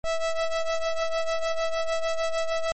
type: ring-modulated tone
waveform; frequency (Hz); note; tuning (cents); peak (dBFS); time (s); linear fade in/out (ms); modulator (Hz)
square; 328.3; E4; -7; -21; 0.04-2.72; 2; 325
effects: MP3 32 kbps